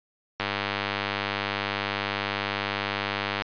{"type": "click train", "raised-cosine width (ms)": 0.3, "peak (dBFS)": -10, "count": 303, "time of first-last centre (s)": [0.4, 3.42], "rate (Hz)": 100, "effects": ["resampled to 11025 Hz"]}